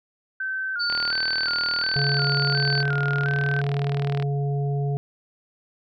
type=tone with vibrato; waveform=sine; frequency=1480 Hz; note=F#6; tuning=in tune; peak=-25 dBFS; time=0.4-3.61 s; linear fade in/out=5 ms; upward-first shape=square; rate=1.4 Hz; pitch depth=70 cents each way
type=tone; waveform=sine; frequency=4514 Hz; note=C#8; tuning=31 cents sharp; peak=-24 dBFS; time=0.79-2.83 s; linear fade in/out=20 ms
type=click train; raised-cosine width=0.3 ms; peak=-16 dBFS; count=132; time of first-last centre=0.9-4.225 s; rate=39.4 Hz
type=harmonic tone; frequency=141.1 Hz; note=C#3; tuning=31 cents sharp; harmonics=1 / 3 / 5; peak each=-22 / -32 / -36 dBFS; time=1.96-4.97 s; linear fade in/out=0 ms
effects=none